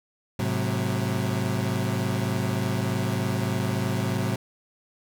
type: chord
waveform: 30% pulse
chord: F# diminished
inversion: first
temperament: equal with one note detuned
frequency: 107.49 / 130.81 / 185 Hz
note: A2 / C3 / F#3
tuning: -40 / 0 / 0 cents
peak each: -25 / -26 / -27 dBFS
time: 0.39-4.36 s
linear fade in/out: 5 ms
effects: none